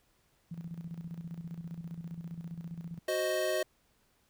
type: tone with tremolo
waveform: sine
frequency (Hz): 167.7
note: E3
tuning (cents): +30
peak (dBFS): -37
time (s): 0.51-2.99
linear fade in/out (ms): 5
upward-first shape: square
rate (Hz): 15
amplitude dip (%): 65
type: chord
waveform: square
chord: C diminished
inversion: second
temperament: equal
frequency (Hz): 370 / 523.3 / 622.3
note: Gb4 / C5 / Eb5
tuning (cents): 0 / 0 / 0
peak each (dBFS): -36 / -37 / -32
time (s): 3.08-3.63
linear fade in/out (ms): 5
effects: pink hiss -71 dBFS RMS until 4.29 s